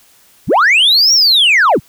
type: linear two-way sweep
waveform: sine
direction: up then down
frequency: 49.17 to 5710 to 55 Hz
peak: -4 dBFS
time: 0.47-1.8 s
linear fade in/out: 50 ms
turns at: 1.13 s
effects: tanh soft clip ceiling -5 dBFS + white hiss -48 dBFS RMS until 1.88 s